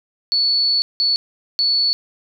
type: tone bursts at uneven times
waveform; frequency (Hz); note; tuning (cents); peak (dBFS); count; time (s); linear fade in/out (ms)
sine; 4435; C#8; 0; -14; 3; 0.32-0.82 / 1-1.16 / 1.59-1.93; 0
effects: none